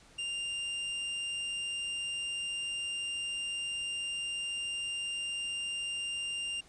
45% pulse tone, 2794 Hz, F7, in tune, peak -34 dBFS, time 0.18-6.61 s, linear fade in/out 10 ms, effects pink hiss -59 dBFS RMS until 6.68 s + resampled to 22050 Hz

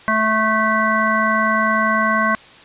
harmonic tone, 218.7 Hz, A3, 10 cents flat, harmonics 1 / 3 / 5 / 7 / 9, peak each -22 / -23 / -18 / -20 / -23 dBFS, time 0.08-2.35 s, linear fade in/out 0 ms, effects white hiss -43 dBFS RMS until 2.64 s + resampled to 8000 Hz

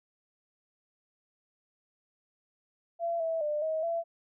sine tone with pitch steps, 678 / 653 / 598 / 634 / 672 Hz, E5 / E5 / D5 / D#5 / E5, +49 / -17 / +31 / +32 / +33 cents, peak -28 dBFS, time 2.99-4.04 s, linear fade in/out 50 ms, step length 210 ms, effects none

